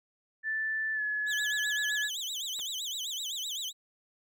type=tone with pitch glide; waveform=sine; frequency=1760 to 1703 Hz; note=A6 to G#6; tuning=0 to +43 cents; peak=-29 dBFS; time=0.43-2.1 s; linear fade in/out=50 ms; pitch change=-57 cents; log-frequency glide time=0.94-1.02 s
type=tone with vibrato; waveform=30% pulse; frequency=3433 Hz; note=A7; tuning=43 cents flat; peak=-31 dBFS; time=1.26-3.73 s; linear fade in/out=50 ms; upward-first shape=sine; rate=7.8 Hz; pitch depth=240 cents each way
type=clicks; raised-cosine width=0.3 ms; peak=-33 dBFS; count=2; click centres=2.59 / 2.598 s
effects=none